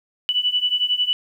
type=beating tone pair; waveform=sine; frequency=2960 / 2971 Hz; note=F#7 / F#7; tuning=0 / +6 cents; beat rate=11 Hz; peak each=-22 / -20 dBFS; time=0.29-1.13 s; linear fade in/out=0 ms; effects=9-bit